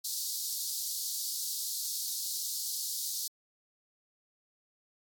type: high-pass noise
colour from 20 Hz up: pink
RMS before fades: -35 dBFS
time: 0.04-3.28 s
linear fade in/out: 10 ms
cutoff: 4100 Hz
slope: 48 dB/octave
effects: AAC 64 kbps